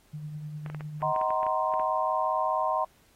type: tone with tremolo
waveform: sine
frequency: 151 Hz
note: D3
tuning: 48 cents sharp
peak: -33 dBFS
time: 0.13-1.13 s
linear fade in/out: 10 ms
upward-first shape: triangle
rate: 9.9 Hz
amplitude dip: 45%
type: clicks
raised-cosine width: 0.5 ms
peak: -27 dBFS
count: 12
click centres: 0.662 / 0.7 / 0.747 / 0.808 / 1.02 / 1.162 / 1.214 / 1.305 / 1.431 / 1.466 / 1.739 / 1.797 s
type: chord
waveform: sine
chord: C half-diminished seventh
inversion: first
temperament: just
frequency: 627.9 / 753.5 / 941.9 / 1046.5 Hz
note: Eb5 / Gb5 / Bb5 / C6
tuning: +16 / +31 / +18 / 0 cents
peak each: -30 / -31 / -30 / -29 dBFS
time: 1.02-2.85 s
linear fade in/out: 10 ms
effects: pink hiss -63 dBFS RMS until 3.15 s + AAC 48 kbps